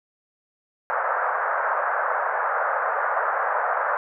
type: band-pass noise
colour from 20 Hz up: white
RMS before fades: -24 dBFS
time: 0.9-3.97 s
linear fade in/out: 0 ms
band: 520 to 1600 Hz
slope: 48 dB/octave
effects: none